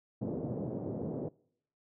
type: band-pass noise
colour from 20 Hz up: pink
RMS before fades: -37 dBFS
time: 0.21-1.29 s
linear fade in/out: 10 ms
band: 120 to 550 Hz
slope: 24 dB/octave
effects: noise-tail reverb RT60 0.7 s tail -25 dB re dry